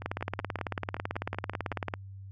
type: two click trains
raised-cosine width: 0.5 ms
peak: -24 / -16 dBFS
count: 10 / 35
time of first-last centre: 0.02-1.725 / 0.06-1.938 s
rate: 5.28 / 18.1 Hz
effects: added 97 Hz sine -42 dBFS peak until 2.31 s